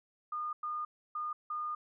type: tone bursts at uneven times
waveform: sine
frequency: 1219 Hz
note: D#6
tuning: 36 cents flat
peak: -34 dBFS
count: 4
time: 0.32-0.53 / 0.63-0.85 / 1.15-1.33 / 1.5-1.75 s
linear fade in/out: 5 ms
effects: none